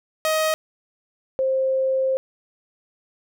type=tone pair in turn; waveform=sawtooth / sine; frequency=629 / 527.9 Hz; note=D#5 / C5; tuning=+19 / +15 cents; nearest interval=minor third; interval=304 cents; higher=first; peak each=-15 / -18 dBFS; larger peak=first; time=0.25-0.54 / 1.39-2.17 s; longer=second; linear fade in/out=0 ms; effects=none